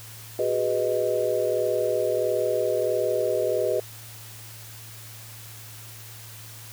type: chord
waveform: sine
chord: G# minor seventh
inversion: third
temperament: just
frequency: 373.8 / 415.3 / 498.4 / 623 Hz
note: F#4 / G#4 / B4 / D#5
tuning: +18 / 0 / +16 / +2 cents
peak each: -29 / -28 / -26 / -26 dBFS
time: 0.39-3.8 s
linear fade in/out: 2 ms
effects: added 111 Hz sine -44 dBFS peak until 6.72 s + white hiss -44 dBFS RMS until 6.72 s

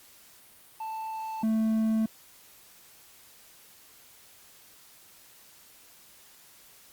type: tone pair in turn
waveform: triangle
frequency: 883 / 220.8 Hz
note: A5 / A3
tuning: +6 / +6 cents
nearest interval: 2 octaves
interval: 2400 cents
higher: first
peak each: -31 / -21 dBFS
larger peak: second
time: 0.8-1.43 / 1.43-2.06 s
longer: neither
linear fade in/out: 5 ms
effects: white hiss -55 dBFS RMS until 6.92 s + Opus 48 kbps

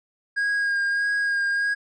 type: tone with vibrato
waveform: triangle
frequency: 1630 Hz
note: G#6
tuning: 33 cents flat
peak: -19 dBFS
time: 0.36-1.75 s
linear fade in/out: 20 ms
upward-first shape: sine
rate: 1.6 Hz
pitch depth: 18 cents each way
effects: resampled to 22050 Hz

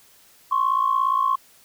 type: tone pair together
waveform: sine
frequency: 1051.5 / 1108.7 Hz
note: C6 / C#6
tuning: +8 / 0 cents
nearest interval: minor second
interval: 92 cents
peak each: -20 / -20 dBFS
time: 0.51-1.36 s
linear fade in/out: 10 ms
effects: tanh soft clip ceiling -11 dBFS + white hiss -54 dBFS RMS until 1.64 s

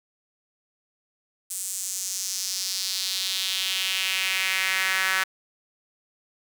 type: tone with high-pass filter sweep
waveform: sawtooth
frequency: 189.1 Hz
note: F#3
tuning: 38 cents sharp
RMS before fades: -27 dBFS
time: 1.5-5.24 s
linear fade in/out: 10 ms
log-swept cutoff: 8400 to 1600 Hz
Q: 2.5
effects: none

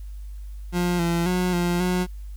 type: tone with pitch steps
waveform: 30% pulse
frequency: 176.5 / 169.9 / 181.2 / 174.8 / 181 Hz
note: F3 / F3 / F#3 / F3 / F#3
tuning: +19 / -47 / -36 / +2 / -38 cents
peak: -18 dBFS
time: 0.72-2.07 s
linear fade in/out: 50 ms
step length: 270 ms
effects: added 50 Hz sine -33 dBFS peak until 2.36 s + white hiss -60 dBFS RMS until 2.36 s

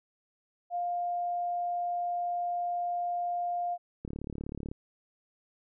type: tone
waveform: sine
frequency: 703 Hz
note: F5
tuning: 11 cents sharp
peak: -29 dBFS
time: 0.7-3.78 s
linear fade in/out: 50 ms
type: click train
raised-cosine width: 3 ms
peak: -25 dBFS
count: 25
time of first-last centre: 4.05-4.715 s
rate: 36.1 Hz
effects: none

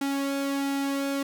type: tone with flanger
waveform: sawtooth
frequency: 277.2 Hz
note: C#4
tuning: in tune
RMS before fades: -28 dBFS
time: 0.01-1.23 s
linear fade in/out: 5 ms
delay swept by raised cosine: 1.7 to 2.6 ms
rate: 1.4 Hz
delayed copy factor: -0.55
effects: none

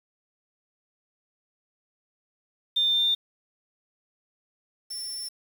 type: tone pair in turn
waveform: sine / sawtooth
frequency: 3599 / 5392 Hz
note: A7 / E8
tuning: +38 / +38 cents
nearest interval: perfect fifth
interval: 700 cents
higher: second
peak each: -20 / -30 dBFS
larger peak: first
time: 2.76-3.15 / 4.9-5.29 s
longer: neither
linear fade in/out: 10 ms
effects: 8-bit

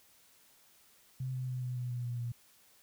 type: tone with pitch steps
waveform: sine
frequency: 130 / 128.43 / 126.88 / 125.35 / 123.84 / 122.35 / 120.87 / 119.42 Hz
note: C3 / C3 / B2 / B2 / B2 / B2 / B2 / A#2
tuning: -11 / -32 / +47 / +26 / +5 / -16 / -37 / +42 cents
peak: -34 dBFS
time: 1.2-2.32 s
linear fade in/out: 5 ms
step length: 140 ms
effects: white hiss -64 dBFS RMS until 2.82 s

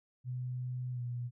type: tone with pitch glide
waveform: sine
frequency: 125.6 to 121.67 Hz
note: B2 to B2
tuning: +30 to -25 cents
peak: -35 dBFS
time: 0.24-1.31 s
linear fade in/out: 50 ms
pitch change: -55 cents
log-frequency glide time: 0.92-1.01 s
effects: none

